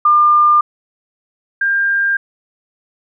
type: tone pair in turn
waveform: sine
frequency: 1200 / 1599 Hz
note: D6 / G6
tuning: +37 / +34 cents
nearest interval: perfect fourth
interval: 497 cents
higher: second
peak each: -7 / -12 dBFS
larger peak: first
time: 0.05-0.61 / 1.61-2.17 s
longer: neither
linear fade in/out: 5 ms
effects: none